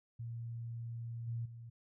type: tone with level steps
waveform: sine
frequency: 116.54 Hz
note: A#2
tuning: in tune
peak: -40 / -36 / -47 dBFS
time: 0.19-1.7 s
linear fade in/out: 10 ms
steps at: 1.27 / 1.45 s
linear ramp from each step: 10 ms
effects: none